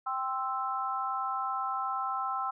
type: chord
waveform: sine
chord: C major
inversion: second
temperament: equal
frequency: 784 / 1046.5 / 1318.5 Hz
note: G5 / C6 / E6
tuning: 0 / 0 / 0 cents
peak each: -35 / -35 / -33 dBFS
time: 0.06-2.51 s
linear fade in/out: 10 ms
effects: none